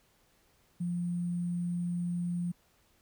sine tone with sample-and-hold, 174.61 Hz, F3, in tune, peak -30 dBFS, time 0.8-2.52 s, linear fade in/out 10 ms, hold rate 8820 Hz, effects pink hiss -68 dBFS RMS until 3.01 s

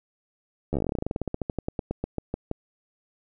slowing click train, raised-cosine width 2 ms, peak -14 dBFS, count 30, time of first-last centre 0.73-2.514 s, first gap 12 ms, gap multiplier 1.1, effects none

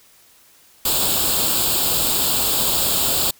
white noise with comb filter, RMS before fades -19 dBFS, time 0.85-3.31 s, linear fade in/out 5 ms, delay 0.25 ms, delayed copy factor +0.75, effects white hiss -52 dBFS RMS until 3.39 s

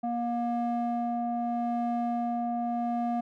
triangle ring-modulated tone, 237.3 Hz, A#3, 31 cents sharp, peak -22 dBFS, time 0.03-3.21 s, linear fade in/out 10 ms, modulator 475 Hz, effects none

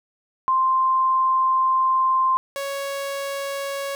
sine / sawtooth tone pair in turn, 1046.5 / 555.4 Hz, C6 / C#5, 0 / +3 cents, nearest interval major seventh, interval 1097 cents, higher first, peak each -16 / -22 dBFS, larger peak first, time 0.48-2.37 / 2.56-3.95 s, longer first, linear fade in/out 0 ms, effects none

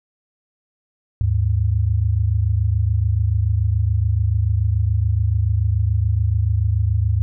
sine tone pair together, 76.85 / 103.83 Hz, D#2 / G#2, -21 / 0 cents, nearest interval perfect fourth, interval 521 cents, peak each -19 / -17 dBFS, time 1.21-7.22 s, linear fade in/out 0 ms, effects none

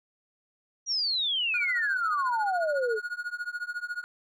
sine exponential sweep, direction down, 5840 to 415.3 Hz, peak -25 dBFS, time 0.86-3 s, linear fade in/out 50 ms
triangle tone with tremolo, 1443 Hz, F#6, 44 cents flat, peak -26 dBFS, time 1.54-4.04 s, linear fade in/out 0 ms, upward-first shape triangle, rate 14 Hz, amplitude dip 100%
effects none

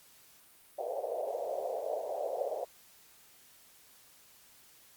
pink band-pass noise, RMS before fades -36 dBFS, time 0.78-2.65 s, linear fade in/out 10 ms, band 490 to 690 Hz, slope 48 dB/octave, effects white hiss -60 dBFS RMS until 4.96 s + Opus 48 kbps

